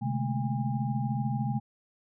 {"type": "tone cluster", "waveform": "sine", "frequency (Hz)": [127.5, 147.5, 210.4, 223.9, 810], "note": ["C3", "D3", "G#3", "A3", "G#5"], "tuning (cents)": [-44, 8, 23, 30, -43], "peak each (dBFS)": [-30, -35, -34, -36, -37], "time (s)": [0.01, 1.6], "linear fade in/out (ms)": 20, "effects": []}